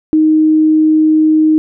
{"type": "tone", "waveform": "sine", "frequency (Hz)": 311.7, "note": "D#4", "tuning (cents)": 3, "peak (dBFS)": -6, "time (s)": [0.13, 1.58], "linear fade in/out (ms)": 0, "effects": []}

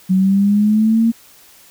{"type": "linear sweep", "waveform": "sine", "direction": "up", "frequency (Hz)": [185, 231.2], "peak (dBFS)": -10, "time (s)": [0.09, 1.12], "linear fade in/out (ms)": 20, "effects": ["white hiss -46 dBFS RMS until 1.7 s"]}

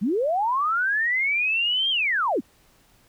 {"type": "linear two-way sweep", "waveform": "sine", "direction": "up then down", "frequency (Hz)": [171, 3236, 171], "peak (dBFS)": -20, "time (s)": [0.01, 2.41], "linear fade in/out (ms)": 20, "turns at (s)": 1.9, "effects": ["pink hiss -59 dBFS RMS until 3.08 s"]}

